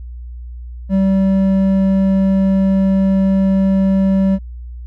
sine tone with hard clipping, 192.6 Hz, G3, 30 cents flat, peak -12 dBFS, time 0.89-4.39 s, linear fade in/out 50 ms, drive 6 dB, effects added 60 Hz sine -27 dBFS peak until 4.86 s

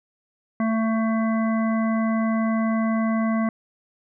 harmonic tone, 223 Hz, A3, 23 cents sharp, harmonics 1 / 3 / 5 / 7 / 9, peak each -20 / -29 / -31 / -39 / -36 dBFS, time 0.6-3.49 s, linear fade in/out 2 ms, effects none

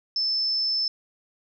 sine tone, 5270 Hz, E8, 1 cent flat, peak -22 dBFS, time 0.16-0.88 s, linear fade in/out 2 ms, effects none

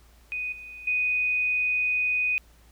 sine tone with level steps, 2489 Hz, D#7, in tune, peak -28 / -39 / -22 dBFS, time 0.32-2.38 s, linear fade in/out 0 ms, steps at 0.52 / 0.87 s, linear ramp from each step 5 ms, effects added 57 Hz sine -54 dBFS peak until 2.71 s + pink hiss -60 dBFS RMS until 2.71 s

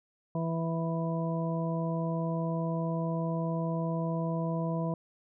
harmonic tone, 164.81 Hz, E3, in tune, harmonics 1 / 2 / 3 / 4 / 6, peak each -30 / -39 / -39 / -37 / -40 dBFS, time 0.35-4.94 s, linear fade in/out 2 ms, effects none

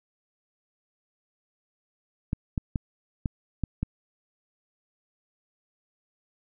clicks, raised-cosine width 5 ms, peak -14 dBFS, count 6, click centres 2.331 / 2.578 / 2.758 / 3.258 / 3.637 / 3.83 s, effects none

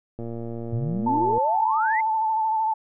click train, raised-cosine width 2 ms, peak -21 dBFS, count 139, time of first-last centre 0.19-1.38 s, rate 116 Hz
sine exponential sweep, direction up, 106.6 to 2133 Hz, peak -24 dBFS, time 0.72-2.01 s, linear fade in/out 10 ms
sine tone with vibrato, 880 Hz, A5, in tune, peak -20 dBFS, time 1.06-2.74 s, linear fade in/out 10 ms, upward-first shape sine, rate 13 Hz, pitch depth 32 cents each way
effects none

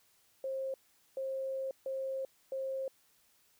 sine tone bursts at uneven times, 533 Hz, C5, 32 cents sharp, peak -34 dBFS, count 4, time 0.44-0.74 / 1.17-1.71 / 1.86-2.25 / 2.52-2.88 s, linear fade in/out 2 ms, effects white hiss -69 dBFS RMS until 3.59 s

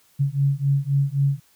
sine beating tone pair, 137.7 / 141.5 Hz, C#3 / C#3, -11 / +36 cents, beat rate 3.8 Hz, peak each -21 / -21 dBFS, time 0.19-1.4 s, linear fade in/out 20 ms, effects white hiss -59 dBFS RMS until 1.55 s

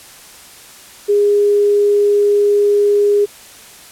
sine tone, 410 Hz, G#4, 22 cents flat, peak -9 dBFS, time 1.08-3.26 s, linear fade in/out 20 ms, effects white hiss -39 dBFS RMS until 3.91 s + low-pass 12000 Hz 12 dB/octave

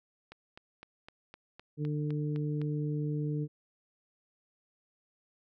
click train, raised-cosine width 0.3 ms, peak -31 dBFS, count 10, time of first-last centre 0.32-2.616 s, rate 3.92 Hz
harmonic tone, 149.2 Hz, D3, 28 cents sharp, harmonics 1 / 2 / 3, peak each -31 / -37 / -41 dBFS, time 1.77-3.48 s, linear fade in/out 50 ms
effects none

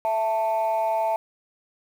sine tone pair together, 662 / 885 Hz, E5 / A5, +7 / +10 cents, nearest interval perfect fourth, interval 503 cents, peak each -22 dBFS, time 0.05-1.16 s, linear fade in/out 0 ms, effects tanh soft clip ceiling -17 dBFS + 8-bit

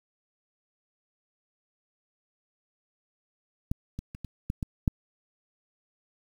clicks, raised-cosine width 5 ms, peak -15 / -22 / -29 / -25 / -16 / -18 / -10 dBFS, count 7, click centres 3.715 / 3.99 / 4.149 / 4.247 / 4.501 / 4.628 / 4.878 s, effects 8-bit

